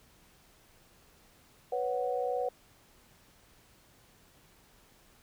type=chord; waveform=sine; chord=B suspended second; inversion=none; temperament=just; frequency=493.9 / 555.6 / 740.8 Hz; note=B4 / C#5 / F#5; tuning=0 / +4 / +2 cents; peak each=-32 / -36 / -34 dBFS; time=1.72-2.49 s; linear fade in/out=5 ms; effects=pink hiss -62 dBFS RMS until 5.22 s